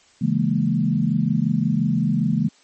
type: chord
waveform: sine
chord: A# half-diminished seventh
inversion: first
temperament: equal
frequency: 138.59 / 164.81 / 207.7 / 233.1 Hz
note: C#3 / E3 / G#3 / A#3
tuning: 0 / 0 / 0 / 0 cents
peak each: -24 / -22 / -22 / -23 dBFS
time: 0.21-2.49 s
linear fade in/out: 10 ms
effects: white hiss -55 dBFS RMS until 2.63 s + MP3 32 kbps